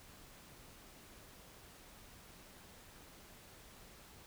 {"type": "silence", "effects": ["pink hiss -58 dBFS RMS until 4.26 s"]}